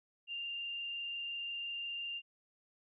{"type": "tone with frequency modulation", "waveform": "sine", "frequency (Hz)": 2794, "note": "F7", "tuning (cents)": 0, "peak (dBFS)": -38, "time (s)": [0.27, 2.22], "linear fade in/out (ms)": 50, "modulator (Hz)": 25.7, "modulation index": 1, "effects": []}